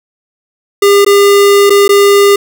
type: tone with dropouts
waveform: square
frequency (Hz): 402.8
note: G4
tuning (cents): +47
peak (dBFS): -4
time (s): 0.82-2.36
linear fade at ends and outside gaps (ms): 5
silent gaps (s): 1.048-1.063 / 1.697-1.703 / 1.88-1.891
effects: none